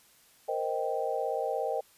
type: chord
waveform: sine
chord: C minor seventh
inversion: third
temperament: equal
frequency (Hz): 466.2 / 523.3 / 622.3 / 784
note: Bb4 / C5 / Eb5 / G5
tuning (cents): 0 / 0 / 0 / 0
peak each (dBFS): -34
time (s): 0.48-1.81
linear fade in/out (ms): 10
effects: white hiss -61 dBFS RMS until 1.97 s + resampled to 32000 Hz

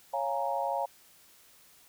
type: chord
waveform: sine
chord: Bb minor seventh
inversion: first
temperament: equal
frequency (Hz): 554.4 / 698.5 / 830.6 / 932.3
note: Db5 / F5 / Ab5 / Bb5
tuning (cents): 0 / 0 / 0 / 0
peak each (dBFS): -34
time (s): 0.13-0.86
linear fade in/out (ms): 10
effects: white hiss -59 dBFS RMS until 1.88 s

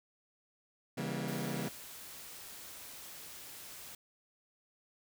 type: chord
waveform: sawtooth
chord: C# diminished seventh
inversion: none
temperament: just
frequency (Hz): 138.59 / 166.31 / 199.57 / 239.5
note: C#3 / E3 / G3 / Bb3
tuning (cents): 0 / +16 / +31 / +47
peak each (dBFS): -37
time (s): 0.97-1.69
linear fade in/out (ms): 10
type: noise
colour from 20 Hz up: white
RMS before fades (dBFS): -49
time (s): 1.28-3.95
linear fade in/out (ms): 2
effects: none

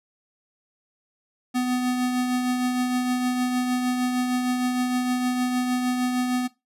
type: tone with tremolo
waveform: square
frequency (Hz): 250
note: B3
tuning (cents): +21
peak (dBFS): -21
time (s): 1.54-6.48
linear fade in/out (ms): 20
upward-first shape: triangle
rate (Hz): 6.5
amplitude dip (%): 40
effects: noise-tail reverb RT60 0.2 s tail -18 dB re dry + resampled to 32000 Hz

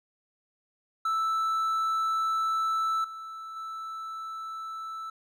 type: tone with level steps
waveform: triangle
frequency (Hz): 1318.5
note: E6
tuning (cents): 0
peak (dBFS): -23 / -36 / -33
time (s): 1.05-5.1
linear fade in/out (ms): 5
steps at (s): 3.04 / 3.56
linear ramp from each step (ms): 5
effects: none

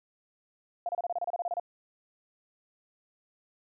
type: tone bursts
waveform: sine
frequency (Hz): 698.5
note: F5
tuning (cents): 0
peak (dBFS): -28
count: 13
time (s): 0.86-1.598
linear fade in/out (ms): 2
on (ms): 30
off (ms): 29
effects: none

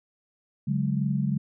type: chord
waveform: sine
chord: C# suspended fourth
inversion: none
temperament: equal with one note detuned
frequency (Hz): 141.91 / 185 / 207.7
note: C#3 / F#3 / G#3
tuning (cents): +41 / 0 / 0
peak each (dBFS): -26 / -29 / -28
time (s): 0.67-1.38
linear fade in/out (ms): 10
effects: none

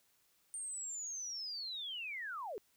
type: linear sweep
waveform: sine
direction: down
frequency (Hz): 8870 to 368.1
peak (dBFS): -40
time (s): 0.54-2.58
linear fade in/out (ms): 0
effects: white hiss -73 dBFS RMS until 2.76 s

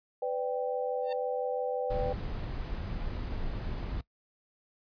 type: chord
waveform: sine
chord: G major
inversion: first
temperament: equal with one note detuned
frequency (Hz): 501.4 / 587.3 / 784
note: B4 / D5 / G5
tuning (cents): +26 / 0 / 0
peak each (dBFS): -31 / -36 / -36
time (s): 0.22-2.13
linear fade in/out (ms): 5
type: tone with exponential growth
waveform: 10% pulse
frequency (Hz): 905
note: A5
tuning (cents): +48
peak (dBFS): -31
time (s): 1.01-1.13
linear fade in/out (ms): 5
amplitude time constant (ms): 24
type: noise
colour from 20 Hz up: brown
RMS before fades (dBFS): -35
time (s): 1.9-4.01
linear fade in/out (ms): 5
effects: noise-tail reverb RT60 0.1 s tail -20 dB re dry + resampled to 11025 Hz

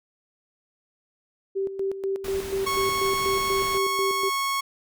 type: tone with tremolo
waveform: sine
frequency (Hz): 389.1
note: G4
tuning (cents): -13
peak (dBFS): -23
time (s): 1.55-4.3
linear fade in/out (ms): 20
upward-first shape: square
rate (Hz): 4.1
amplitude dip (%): 65
type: noise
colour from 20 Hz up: pink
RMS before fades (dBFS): -37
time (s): 2.24-3.78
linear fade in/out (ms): 5
type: tone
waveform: sawtooth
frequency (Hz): 1100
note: C#6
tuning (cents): -14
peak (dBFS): -20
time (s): 2.66-4.61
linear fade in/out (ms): 10
effects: none

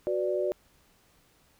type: chord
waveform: sine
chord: B minor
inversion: second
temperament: equal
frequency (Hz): 370 / 493.9 / 587.3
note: F#4 / B4 / D5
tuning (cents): 0 / 0 / 0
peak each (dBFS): -29 / -34 / -29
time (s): 0.07-0.52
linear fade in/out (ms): 0
effects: pink hiss -64 dBFS RMS until 1.59 s

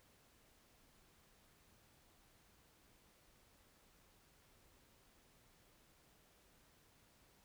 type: silence
effects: pink hiss -70 dBFS RMS until 7.44 s

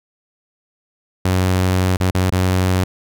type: tone with dropouts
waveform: sawtooth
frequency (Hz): 92.5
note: F#2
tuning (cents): 0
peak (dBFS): -10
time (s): 1.25-2.84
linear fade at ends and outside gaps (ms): 5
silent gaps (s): 1.97-2.001 / 2.109-2.148 / 2.303-2.323
effects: none

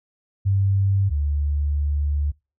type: tone pair in turn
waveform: sine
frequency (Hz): 98 / 72.7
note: G2 / D2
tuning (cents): 0 / -17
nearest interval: perfect fourth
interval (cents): 517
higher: first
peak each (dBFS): -16 / -19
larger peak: first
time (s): 0.45-1.1 / 1.1-2.32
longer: second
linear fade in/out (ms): 20
effects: noise-tail reverb RT60 0.3 s tail -26 dB re dry

